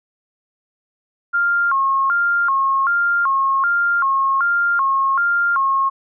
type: tone with vibrato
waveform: sine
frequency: 1231 Hz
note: D#6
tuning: 19 cents flat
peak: -14 dBFS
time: 1.33-5.9 s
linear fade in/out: 20 ms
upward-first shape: square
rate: 1.3 Hz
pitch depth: 220 cents each way
effects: none